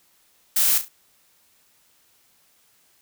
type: noise with echo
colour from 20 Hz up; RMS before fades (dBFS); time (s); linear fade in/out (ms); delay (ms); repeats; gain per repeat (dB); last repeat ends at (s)
blue; -19; 0.56-0.78; 5; 35; 3; -9; 0.885
effects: white hiss -61 dBFS RMS until 3.01 s